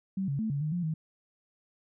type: tone with pitch steps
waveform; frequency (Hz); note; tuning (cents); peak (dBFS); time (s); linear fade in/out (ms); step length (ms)
sine; 192.3 / 139.6 / 219.8 / 141.8 / 153 / 175.9 / 158; G3 / C#3 / A3 / C#3 / D#3 / F3 / D#3; -33 / +13 / -2 / +40 / -29 / +13 / +27; -28; 0.17-0.94; 5; 110
effects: none